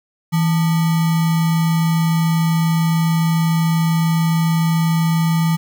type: tone with sample-and-hold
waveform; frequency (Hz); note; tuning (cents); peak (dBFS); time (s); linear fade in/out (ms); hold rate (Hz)
sine; 163.6; E3; -13; -13; 0.32-5.57; 20; 1050
effects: none